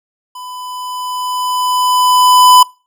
square tone with level ramp, 1001 Hz, B5, 23 cents sharp, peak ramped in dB -28 to -3 dBFS, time 0.35-2.63 s, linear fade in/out 5 ms, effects noise-tail reverb RT60 0.3 s tail -23 dB re dry

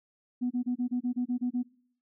sine tone bursts, 246.9 Hz, B3, in tune, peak -25 dBFS, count 10, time 0.41-1.632 s, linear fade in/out 20 ms, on 97 ms, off 28 ms, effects noise-tail reverb RT60 0.6 s tail -22 dB re dry + tanh soft clip ceiling -22 dBFS

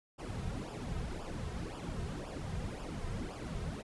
brown noise with flanger, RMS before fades -40 dBFS, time 0.18-3.83 s, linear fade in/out 20 ms, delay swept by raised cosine 0.48 to 3.58 ms, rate 1.9 Hz, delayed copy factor -0.75, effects resampled to 24000 Hz

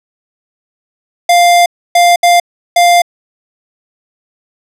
square tone bursts at uneven times, 698.5 Hz, F5, in tune, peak -5 dBFS, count 4, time 1.29-1.66 / 1.95-2.16 / 2.23-2.4 / 2.76-3.02 s, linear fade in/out 5 ms, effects low-pass 12000 Hz 12 dB/octave

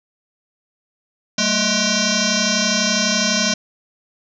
sine tone with frequency modulation, 2759 Hz, F7, 22 cents flat, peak -15 dBFS, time 1.38-3.54 s, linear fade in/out 5 ms, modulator 422 Hz, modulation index 8, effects none

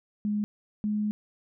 sine tone pair in turn, 208.6 / 210.4 Hz, G#3 / G#3, +8 / +23 cents, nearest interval unison, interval 15 cents, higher second, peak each -25 dBFS, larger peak neither, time 0.25-0.44 / 0.84-1.11 s, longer second, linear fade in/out 0 ms, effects none

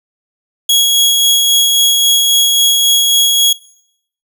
sawtooth tone with tremolo, 3322 Hz, G#7, in tune, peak -4 dBFS, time 0.69-3.53 s, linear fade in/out 5 ms, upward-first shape sine, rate 3.7 Hz, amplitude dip 25%, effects noise-tail reverb RT60 0.7 s tail -20 dB re dry

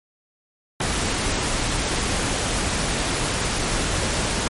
pink noise, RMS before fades -23 dBFS, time 0.8-4.48 s, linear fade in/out 5 ms, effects MP3 48 kbps

